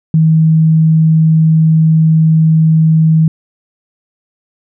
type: tone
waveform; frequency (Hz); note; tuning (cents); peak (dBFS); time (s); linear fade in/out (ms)
sine; 159.5; D#3; +43; -5; 0.14-3.28; 2
effects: none